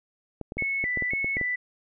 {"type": "clicks", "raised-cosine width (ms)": 2, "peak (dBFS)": -20, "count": 11, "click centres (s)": [0.413, 0.521, 0.57, 0.623, 0.84, 0.973, 1.023, 1.135, 1.245, 1.369, 1.413]}
{"type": "tone with vibrato", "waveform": "sine", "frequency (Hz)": 2088, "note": "C7", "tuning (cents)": -4, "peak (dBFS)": -25, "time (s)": [0.58, 1.56], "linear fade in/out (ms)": 10, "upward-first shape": "square", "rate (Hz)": 1.9, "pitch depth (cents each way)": 89}
{"effects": []}